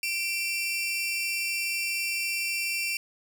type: tone pair together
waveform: sawtooth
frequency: 2349 / 2712 Hz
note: D7 / E7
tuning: 0 / +49 cents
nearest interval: major second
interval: 249 cents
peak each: -27 dBFS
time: 0.03-2.97 s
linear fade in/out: 2 ms
effects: none